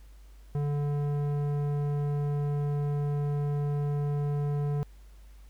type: tone with low-pass filter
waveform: square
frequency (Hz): 145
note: D3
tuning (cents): -22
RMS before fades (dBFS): -29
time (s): 0.55-4.83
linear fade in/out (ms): 0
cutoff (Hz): 760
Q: 0.54
effects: added 50 Hz sine -48 dBFS peak until 5.49 s + pink hiss -64 dBFS RMS until 5.49 s